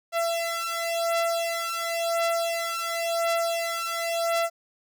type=beating tone pair; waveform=sawtooth; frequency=672 / 672.94 Hz; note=E5 / E5; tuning=+33 / +36 cents; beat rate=0.94 Hz; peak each=-24 dBFS; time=0.12-4.5 s; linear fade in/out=50 ms; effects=none